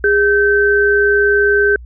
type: tone pair together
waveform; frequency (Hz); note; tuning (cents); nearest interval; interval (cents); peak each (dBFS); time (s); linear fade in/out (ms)
sine; 409.2 / 1544.9; G#4 / G6; -26 / -26; octave + major seventh; 2300; -12; 0.04-1.76; 2
effects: added 60 Hz sine -31 dBFS peak until 1.85 s